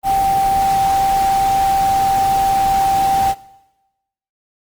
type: tone in noise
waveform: sine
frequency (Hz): 781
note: G5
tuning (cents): -7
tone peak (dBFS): -12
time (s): 0.03-3.35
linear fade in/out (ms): 50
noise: pink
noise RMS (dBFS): -27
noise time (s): 0.03-3.35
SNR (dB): +12
effects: noise-tail reverb RT60 1.0 s tail -20 dB re dry + Opus 24 kbps